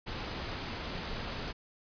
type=noise; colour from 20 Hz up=pink; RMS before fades=-38 dBFS; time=0.06-1.53 s; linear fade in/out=20 ms; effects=resampled to 11025 Hz